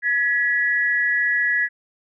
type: tone pair together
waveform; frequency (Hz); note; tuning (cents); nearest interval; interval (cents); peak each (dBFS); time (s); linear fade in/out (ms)
sine; 1678 / 1944; G#6 / B6; +17 / -28; minor third; 255; -20; 0.02-1.69; 50
effects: none